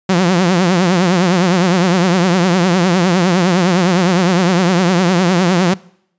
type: tone with vibrato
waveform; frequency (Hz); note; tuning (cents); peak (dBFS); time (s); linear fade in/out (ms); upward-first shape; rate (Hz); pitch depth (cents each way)
sawtooth; 179.9; F#3; -48; -6; 0.09-5.74; 5; triangle; 9.8; 140
effects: noise-tail reverb RT60 0.7 s tail -23 dB re dry + resampled to 16000 Hz